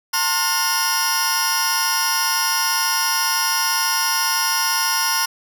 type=tone cluster; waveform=sawtooth; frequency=903 / 1064 / 1437 / 5110 / 5650 Hz; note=A5 / C6 / F6 / D#8 / F8; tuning=+45 / +29 / +49 / +45 / +19 cents; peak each=-21 dBFS; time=0.13-5.26 s; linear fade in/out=10 ms; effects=none